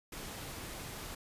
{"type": "noise", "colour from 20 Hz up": "pink", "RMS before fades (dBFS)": -44, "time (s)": [0.12, 1.15], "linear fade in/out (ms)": 5, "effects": ["resampled to 32000 Hz"]}